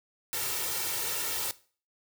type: noise with comb filter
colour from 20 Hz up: white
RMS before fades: -32 dBFS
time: 0.33-1.51 s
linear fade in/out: 0 ms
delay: 2.2 ms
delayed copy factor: +0.65
effects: noise-tail reverb RT60 0.4 s tail -18 dB re dry + high-pass 80 Hz 12 dB/octave